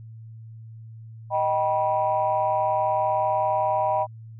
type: chord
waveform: sine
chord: Eb augmented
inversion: none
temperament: just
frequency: 622.3 / 777.8 / 972.3 Hz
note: Eb5 / G5 / B5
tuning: 0 / -14 / -27 cents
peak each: -24 dBFS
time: 1.3-4.07 s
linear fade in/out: 50 ms
effects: tanh soft clip ceiling -12 dBFS + added 112 Hz sine -39 dBFS peak until 4.39 s